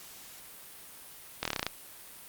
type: slowing click train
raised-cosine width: 0.2 ms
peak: -12 dBFS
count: 9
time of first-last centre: 1.43-1.666 s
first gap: 23 ms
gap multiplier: 1.07
effects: white hiss -49 dBFS RMS until 2.28 s + Opus 48 kbps